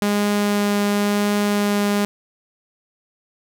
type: tone with vibrato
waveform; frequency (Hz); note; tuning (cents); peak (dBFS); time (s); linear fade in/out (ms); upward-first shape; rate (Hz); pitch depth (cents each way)
sawtooth; 205; G#3; -22; -13; 0.02-2.05; 0; triangle; 0.94; 8
effects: none